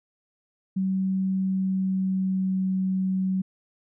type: tone with pitch glide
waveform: sine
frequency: 190 to 188.47 Hz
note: F#3 to F#3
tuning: +46 to +32 cents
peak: -22 dBFS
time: 0.76-3.42 s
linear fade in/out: 10 ms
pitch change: -14 cents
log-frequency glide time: 1.37-2.69 s
effects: none